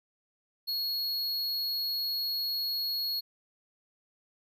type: tone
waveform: square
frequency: 4326 Hz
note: C#8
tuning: 43 cents flat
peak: -30 dBFS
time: 0.67-3.21 s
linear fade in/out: 20 ms
effects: none